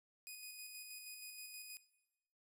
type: tone with tremolo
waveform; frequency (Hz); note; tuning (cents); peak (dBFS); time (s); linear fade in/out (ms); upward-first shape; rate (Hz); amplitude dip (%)
10% pulse; 2488; D#7; -1; -39; 0.27-1.77; 0; square; 6.3; 30
effects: noise-tail reverb RT60 1.0 s tail -18 dB re dry